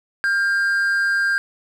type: tone pair together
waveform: triangle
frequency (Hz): 1408.4 / 1600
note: F6 / G6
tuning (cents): +14 / +35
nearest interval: major second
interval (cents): 221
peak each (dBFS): -26 / -15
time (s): 0.24-1.38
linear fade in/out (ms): 0
effects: none